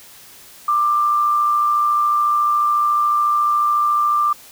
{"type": "tone with amplitude modulation", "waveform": "sine", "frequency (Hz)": 1186, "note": "D6", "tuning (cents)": 17, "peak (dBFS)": -12, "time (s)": [0.68, 4.33], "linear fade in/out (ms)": 5, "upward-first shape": "sine", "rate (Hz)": 114, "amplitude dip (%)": 35, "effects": ["white hiss -43 dBFS RMS until 4.51 s"]}